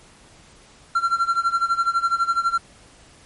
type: tone with tremolo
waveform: triangle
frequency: 1367 Hz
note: F6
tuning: 37 cents flat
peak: -13 dBFS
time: 0.95-2.58 s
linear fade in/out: 5 ms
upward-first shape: sine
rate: 12 Hz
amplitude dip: 85%
effects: pink hiss -50 dBFS RMS until 3.25 s + MP3 48 kbps